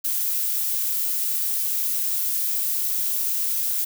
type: noise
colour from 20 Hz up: violet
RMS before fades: -24 dBFS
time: 0.04-3.85 s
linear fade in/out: 10 ms
effects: none